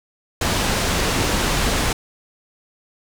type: low-pass noise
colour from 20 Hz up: pink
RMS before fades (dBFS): -20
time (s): 0.41-1.93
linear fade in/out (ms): 5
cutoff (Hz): 8500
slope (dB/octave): 12
effects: none